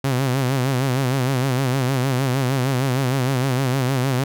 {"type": "tone with vibrato", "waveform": "sawtooth", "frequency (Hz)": 130.81, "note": "C3", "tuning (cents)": 0, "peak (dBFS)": -14, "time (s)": [0.04, 4.24], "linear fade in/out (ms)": 5, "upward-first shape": "sine", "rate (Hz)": 6.5, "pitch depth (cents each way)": 100, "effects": []}